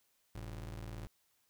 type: ring-modulated tone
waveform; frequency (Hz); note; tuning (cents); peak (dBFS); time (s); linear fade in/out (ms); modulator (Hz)
35% pulse; 77.78; D#2; 0; -38; 0.35-1.07; 0; 28.9
effects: white hiss -75 dBFS RMS until 1.49 s